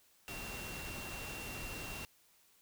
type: tone in noise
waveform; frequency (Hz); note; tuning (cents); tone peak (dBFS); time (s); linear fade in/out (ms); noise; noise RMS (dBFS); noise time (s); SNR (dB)
sine; 2740; F7; -34; -47; 0.28-2.05; 0; pink; -45; 0.28-2.05; -5
effects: white hiss -68 dBFS RMS until 2.61 s